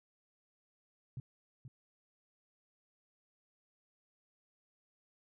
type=tone with echo; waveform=sine; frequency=126.9 Hz; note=B2; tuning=47 cents sharp; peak=-39 dBFS; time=1.17-1.2 s; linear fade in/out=2 ms; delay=480 ms; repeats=1; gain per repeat=-8 dB; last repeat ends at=1.68 s; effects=none